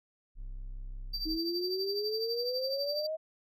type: tone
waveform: triangle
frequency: 32.74 Hz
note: C1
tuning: 2 cents sharp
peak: -36 dBFS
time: 0.35-1.39 s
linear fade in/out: 50 ms
type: tone with tremolo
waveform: triangle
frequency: 4666 Hz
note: D8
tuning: 12 cents flat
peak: -30 dBFS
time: 1.13-3.07 s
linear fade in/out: 10 ms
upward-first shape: triangle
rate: 12 Hz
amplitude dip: 80%
type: exponential sweep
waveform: sine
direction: up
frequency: 311.1 to 641 Hz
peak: -32 dBFS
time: 1.25-3.17 s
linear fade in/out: 20 ms
effects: none